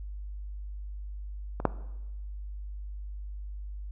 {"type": "clicks", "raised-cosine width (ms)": 1, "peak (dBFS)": [-21, -7], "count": 2, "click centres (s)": [1.601, 1.653], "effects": ["noise-tail reverb RT60 1.0 s tail -17 dB re dry", "added 50 Hz sine -36 dBFS peak until 3.91 s"]}